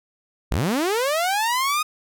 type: linear sweep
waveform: sawtooth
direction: up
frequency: 34.53 to 1254 Hz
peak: -16 dBFS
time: 0.51-1.83 s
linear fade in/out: 10 ms
effects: none